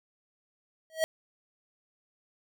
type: tone with exponential growth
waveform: square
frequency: 640 Hz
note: D#5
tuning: 49 cents sharp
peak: -21 dBFS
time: 0.9-1.04 s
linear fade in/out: 0 ms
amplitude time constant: 30 ms
effects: none